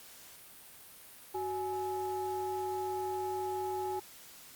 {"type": "ring-modulated tone", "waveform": "triangle", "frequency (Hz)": 233.1, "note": "A#3", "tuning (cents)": 0, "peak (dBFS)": -28, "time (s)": [1.34, 4], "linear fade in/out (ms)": 10, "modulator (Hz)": 606, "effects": ["white hiss -53 dBFS RMS until 4.55 s", "Opus 48 kbps"]}